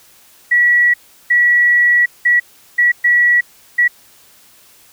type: tone bursts at uneven times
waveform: sine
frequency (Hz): 1935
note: B6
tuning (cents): -36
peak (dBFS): -8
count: 6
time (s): 0.51-0.94 / 1.3-2.06 / 2.25-2.4 / 2.78-2.92 / 3.04-3.41 / 3.78-3.88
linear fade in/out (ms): 10
effects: white hiss -47 dBFS RMS until 4.92 s